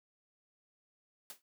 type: noise with exponential decay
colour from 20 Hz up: white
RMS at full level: -43 dBFS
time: 1.3-1.42 s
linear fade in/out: 1 ms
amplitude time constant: 24 ms
effects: noise-tail reverb RT60 0.1 s tail -25 dB re dry + high-pass 200 Hz 12 dB/octave